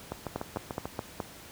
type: two click trains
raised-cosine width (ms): 1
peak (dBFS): -17 / -19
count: 5 / 6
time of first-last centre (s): 0.36-1.202 / 0.12-0.855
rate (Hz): 4.75 / 6.8
effects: pink hiss -48 dBFS RMS until 1.51 s + high-pass 60 Hz 12 dB/octave